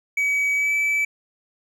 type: tone with pitch glide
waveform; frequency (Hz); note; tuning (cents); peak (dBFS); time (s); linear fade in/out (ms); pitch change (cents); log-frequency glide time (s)
triangle; 2274 to 2307; C#7 to D7; +44 to -31; -17; 0.17-1.05; 5; +25; 0.55-0.73
effects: none